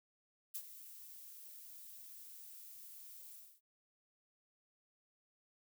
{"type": "noise with ADSR envelope", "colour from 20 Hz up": "violet", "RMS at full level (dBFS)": -41, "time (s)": [0.54, 3.61], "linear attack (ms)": 14, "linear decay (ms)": 62, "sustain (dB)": -13, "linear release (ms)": 270, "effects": []}